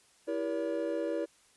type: chord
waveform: triangle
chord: E diminished seventh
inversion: none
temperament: just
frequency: 329.6 / 395.6 / 474.7 / 569.6 Hz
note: E4 / G4 / Bb4 / Db5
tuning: 0 / +16 / +31 / +47 cents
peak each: -33 / -39 / -34 / -33 dBFS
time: 0.27-1.26 s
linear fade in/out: 20 ms
effects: white hiss -64 dBFS RMS until 1.56 s + resampled to 24000 Hz